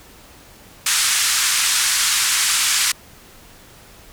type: band-pass noise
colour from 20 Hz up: white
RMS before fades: -18 dBFS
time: 0.86-2.92 s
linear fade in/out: 5 ms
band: 1200 to 9600 Hz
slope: 24 dB/octave
effects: pink hiss -45 dBFS RMS until 4.12 s